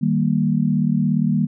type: chord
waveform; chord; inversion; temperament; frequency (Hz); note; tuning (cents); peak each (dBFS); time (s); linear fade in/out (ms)
sine; Eb major; none; equal; 155.56 / 196 / 233.1; Eb3 / G3 / Bb3; 0 / 0 / 0; -20; 0.01-1.47; 20
effects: none